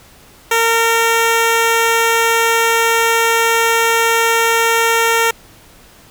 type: tone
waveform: 10% pulse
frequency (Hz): 458.3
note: A#4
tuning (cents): -29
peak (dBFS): -3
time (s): 0.51-5.31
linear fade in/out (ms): 5
effects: pink hiss -44 dBFS RMS until 6.1 s